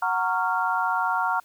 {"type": "chord", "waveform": "sine", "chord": "Gb major seventh", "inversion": "none", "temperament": "just", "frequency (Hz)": [740, 925, 1110, 1387.5], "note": ["Gb5", "Bb5", "Db6", "F6"], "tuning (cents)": [0, -14, 2, -12], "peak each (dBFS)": [-28, -26, -29, -26], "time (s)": [0.02, 1.4], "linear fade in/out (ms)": 5, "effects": ["white hiss -58 dBFS RMS until 1.44 s"]}